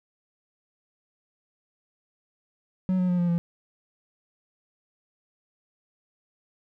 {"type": "tone with pitch steps", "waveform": "triangle", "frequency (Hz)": [185.8, 181.98, 178.23, 174.56, 170.97], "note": ["F#3", "F#3", "F3", "F3", "F3"], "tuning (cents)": [7, -28, 35, -1, -37], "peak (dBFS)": -19, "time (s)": [2.89, 3.38], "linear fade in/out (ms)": 0, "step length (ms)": 98, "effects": []}